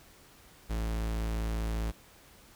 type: tone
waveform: 45% pulse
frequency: 55 Hz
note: A1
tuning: in tune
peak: -30 dBFS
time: 0.69-1.92 s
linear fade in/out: 20 ms
effects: pink hiss -57 dBFS RMS until 2.55 s